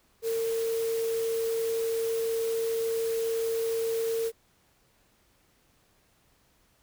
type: tone in noise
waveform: sine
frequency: 454.7 Hz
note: A#4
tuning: 43 cents flat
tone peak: -26 dBFS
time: 0.22-4.32 s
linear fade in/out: 50 ms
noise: white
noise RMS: -41 dBFS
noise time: 0.22-4.32 s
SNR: +12 dB
effects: pink hiss -66 dBFS RMS until 6.82 s